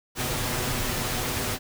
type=noise with comb filter; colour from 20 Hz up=pink; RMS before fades=-28 dBFS; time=0.15-1.59 s; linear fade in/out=50 ms; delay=8 ms; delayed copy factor=+0.55; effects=none